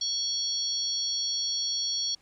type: tone cluster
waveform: sine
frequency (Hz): 3332 / 4439 / 5620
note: G#7 / C#8 / F8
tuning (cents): +5 / +2 / +10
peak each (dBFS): -36 / -29 / -31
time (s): 0.01-2.15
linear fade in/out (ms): 5
effects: pink hiss -63 dBFS RMS until 2.21 s + low-pass 9000 Hz 12 dB/octave